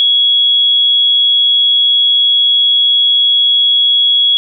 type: tone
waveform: sine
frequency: 3341 Hz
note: G#7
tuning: 10 cents sharp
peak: -7 dBFS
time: 0-4.37 s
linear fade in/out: 0 ms
effects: none